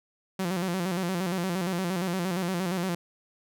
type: tone with vibrato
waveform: sawtooth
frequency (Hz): 180.8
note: F#3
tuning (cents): -40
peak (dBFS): -23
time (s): 0.39-2.95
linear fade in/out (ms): 5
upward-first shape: square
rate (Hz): 8.6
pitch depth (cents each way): 84
effects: none